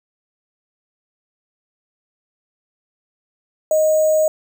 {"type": "tone with sample-and-hold", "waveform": "sine", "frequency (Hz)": 622.3, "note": "D#5", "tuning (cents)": 0, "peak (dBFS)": -12, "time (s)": [3.71, 4.28], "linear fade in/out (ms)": 2, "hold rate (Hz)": 7350, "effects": []}